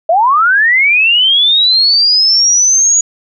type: linear sweep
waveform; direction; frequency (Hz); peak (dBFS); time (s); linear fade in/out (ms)
sine; up; 625 to 6800; -6; 0.09-3.01; 5
effects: none